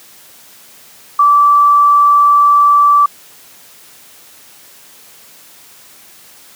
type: tone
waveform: sine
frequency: 1161 Hz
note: D6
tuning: 20 cents flat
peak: -5 dBFS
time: 1.19-3.06 s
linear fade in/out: 5 ms
effects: white hiss -41 dBFS RMS until 6.55 s + high-pass 100 Hz 12 dB/octave